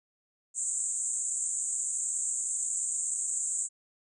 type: band-pass noise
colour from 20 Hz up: white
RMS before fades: -32 dBFS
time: 0.54-3.69 s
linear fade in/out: 50 ms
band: 7000 to 8400 Hz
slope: 96 dB/octave
effects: none